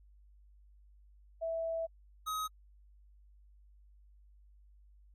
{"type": "tone pair in turn", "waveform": ["sine", "square"], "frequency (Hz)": [657, 1264.8], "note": ["E5", "D#6"], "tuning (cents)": [-6, 28], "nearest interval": "major seventh", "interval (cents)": 1134, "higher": "second", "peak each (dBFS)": [-33, -35], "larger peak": "first", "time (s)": [[1.41, 1.87], [2.26, 2.48]], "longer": "first", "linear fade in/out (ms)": 20, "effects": ["added 50 Hz sine -58 dBFS peak until 5.14 s", "AAC 48 kbps"]}